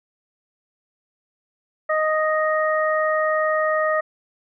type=harmonic tone; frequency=622.3 Hz; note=D#5; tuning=in tune; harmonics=1 / 2 / 3; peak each=-20 / -23 / -25 dBFS; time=1.89-4.01 s; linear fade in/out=10 ms; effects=none